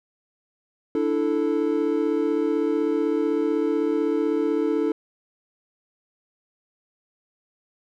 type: chord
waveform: triangle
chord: D suspended second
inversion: none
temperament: equal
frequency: 293.7 / 329.6 / 440 Hz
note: D4 / E4 / A4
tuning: 0 / 0 / 0 cents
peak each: -23 / -23 / -22 dBFS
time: 0.95-4.92 s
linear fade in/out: 2 ms
effects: none